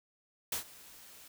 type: noise with ADSR envelope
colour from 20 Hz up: white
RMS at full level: -33 dBFS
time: 0.52-1.28 s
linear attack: 4 ms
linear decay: 110 ms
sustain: -21 dB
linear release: 5 ms
effects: none